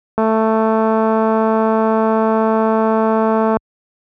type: click train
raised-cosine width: 1 ms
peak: -3 dBFS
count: 750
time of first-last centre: 0.18-3.569 s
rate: 221 Hz
effects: high-pass 60 Hz 12 dB/octave